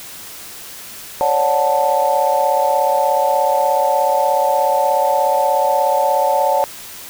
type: chord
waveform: sine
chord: D major seventh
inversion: third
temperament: just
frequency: 550.6 / 587.3 / 734.2 / 881 Hz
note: C#5 / D5 / F#5 / A5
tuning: -12 / 0 / -14 / +2 cents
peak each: -18 / -19 / -19 / -16 dBFS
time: 1.21-6.64 s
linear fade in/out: 0 ms
effects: tanh soft clip ceiling -2 dBFS + white hiss -34 dBFS RMS until 7.09 s